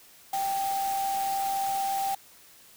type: tone in noise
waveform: sine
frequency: 784 Hz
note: G5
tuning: in tune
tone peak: -26 dBFS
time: 0.33-2.15 s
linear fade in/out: 5 ms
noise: white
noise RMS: -38 dBFS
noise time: 0.33-2.15 s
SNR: +9 dB
effects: white hiss -54 dBFS RMS until 2.76 s